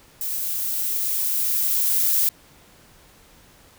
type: noise with level ramp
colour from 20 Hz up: violet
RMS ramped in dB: -27 to -19 dBFS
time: 0.21-2.29 s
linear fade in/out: 2 ms
effects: pink hiss -52 dBFS RMS until 3.78 s